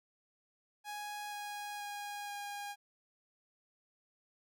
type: tone with pitch steps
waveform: sawtooth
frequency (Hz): 830.6 / 825.3 / 820.1 / 814.9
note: G#5 / G#5 / G#5 / G#5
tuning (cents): 0 / -11 / -22 / -33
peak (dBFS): -37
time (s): 0.84-2.76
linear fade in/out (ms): 50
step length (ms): 480
effects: none

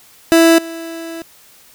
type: tone with level steps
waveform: 30% pulse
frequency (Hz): 330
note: E4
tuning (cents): +2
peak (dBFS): -4 / -23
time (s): 0.32-1.22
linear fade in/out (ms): 0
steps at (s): 0.58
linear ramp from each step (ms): 5
effects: white hiss -46 dBFS RMS until 1.74 s

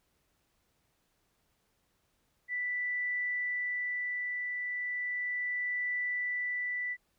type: tone with tremolo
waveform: sine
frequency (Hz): 1975.5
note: B6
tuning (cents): 0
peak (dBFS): -30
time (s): 2.48-6.97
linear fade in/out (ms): 50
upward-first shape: triangle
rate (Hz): 0.36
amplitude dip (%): 30
effects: pink hiss -75 dBFS RMS until 7.18 s

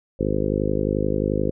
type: harmonic tone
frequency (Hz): 51.4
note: G#1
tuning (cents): -17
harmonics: 1 / 2 / 3 / 4 / 5 / 6 / 7 / 8 / 9 / 10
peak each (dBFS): -29 / -29 / -29 / -29 / -29 / -29 / -29 / -29 / -29 / -29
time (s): 0.19-1.51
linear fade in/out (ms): 10
effects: none

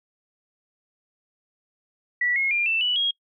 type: tone with pitch steps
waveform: sine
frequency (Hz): 1950 / 2164 / 2401 / 2664 / 2956 / 3279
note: B6 / C#7 / D7 / E7 / F#7 / G#7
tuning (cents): -23 / -42 / +38 / +18 / -2 / -23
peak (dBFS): -20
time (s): 2.21-3.11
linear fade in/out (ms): 5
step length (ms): 150
effects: noise-tail reverb RT60 0.1 s tail -25 dB re dry

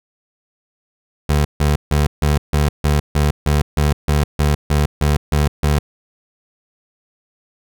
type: tone bursts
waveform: 25% pulse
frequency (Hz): 73.8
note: D2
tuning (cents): +9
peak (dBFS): -9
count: 15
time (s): 1.29-5.79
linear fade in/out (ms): 5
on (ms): 160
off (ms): 150
effects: none

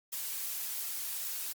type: noise with flanger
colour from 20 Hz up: blue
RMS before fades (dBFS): -37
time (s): 0.12-1.53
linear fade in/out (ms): 10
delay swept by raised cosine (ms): 1.5 to 4.8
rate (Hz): 2.7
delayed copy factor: +0.5
effects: Opus 48 kbps

